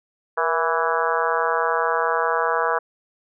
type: harmonic tone with a mistuned harmonic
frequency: 164.81 Hz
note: E3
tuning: in tune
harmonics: 3 / 4 / 5 / 6 / 7 / 8 / 9 / 10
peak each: -25 / -27 / -29 / -25 / -26 / -28 / -28 / -30 dBFS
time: 0.37-2.79 s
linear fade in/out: 10 ms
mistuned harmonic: 3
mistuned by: -52 cents
effects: none